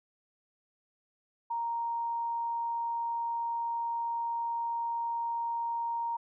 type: tone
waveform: sine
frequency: 932.3 Hz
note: A#5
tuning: in tune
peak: -30 dBFS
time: 1.5-6.17 s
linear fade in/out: 10 ms
effects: none